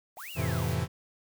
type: noise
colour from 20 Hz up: blue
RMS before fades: -45 dBFS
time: 0.16-0.77 s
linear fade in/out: 50 ms
type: linear two-way sweep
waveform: triangle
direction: up then down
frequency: 620 to 2962 to 620 Hz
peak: -40 dBFS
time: 0.17-0.68 s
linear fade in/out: 0 ms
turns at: 0.31 s
type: chord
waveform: 45% pulse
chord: F major seventh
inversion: none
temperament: equal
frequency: 87.31 / 110 / 130.81 / 164.81 Hz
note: F2 / A2 / C3 / E3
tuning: 0 / 0 / 0 / 0 cents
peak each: -33 dBFS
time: 0.35-0.88 s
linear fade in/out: 50 ms
effects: none